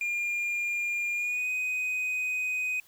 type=tone with pitch glide; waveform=triangle; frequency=2408 to 2502 Hz; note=D7 to D#7; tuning=+43 to +9 cents; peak=-26 dBFS; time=0.01-2.8 s; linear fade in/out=2 ms; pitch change=+66 cents; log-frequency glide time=1.14-1.49 s; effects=white hiss -60 dBFS RMS until 2.87 s